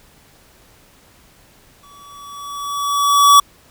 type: tone with exponential growth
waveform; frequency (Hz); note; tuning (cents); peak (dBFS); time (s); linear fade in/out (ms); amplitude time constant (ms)
square; 1141; C#6; +50; -5; 1.83-3.4; 5; 340
effects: pink hiss -50 dBFS RMS until 3.7 s